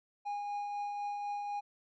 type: tone with tremolo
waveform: triangle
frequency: 819 Hz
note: G#5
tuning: 24 cents flat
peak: -32 dBFS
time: 0.25-1.61 s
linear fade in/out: 20 ms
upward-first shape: triangle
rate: 4 Hz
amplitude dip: 30%
effects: resampled to 16000 Hz